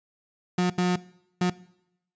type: tone bursts at uneven times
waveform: 35% pulse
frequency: 179.8 Hz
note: F#3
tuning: 49 cents flat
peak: -19 dBFS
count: 3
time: 0.58-0.7 / 0.78-0.96 / 1.41-1.5 s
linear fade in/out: 5 ms
effects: noise-tail reverb RT60 0.8 s tail -21 dB re dry + resampled to 16000 Hz